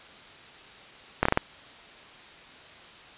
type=slowing click train; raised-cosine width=0.5 ms; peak=-5 dBFS; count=5; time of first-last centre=1.23-1.374 s; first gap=24 ms; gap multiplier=1.28; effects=white hiss -48 dBFS RMS until 3.17 s + resampled to 8000 Hz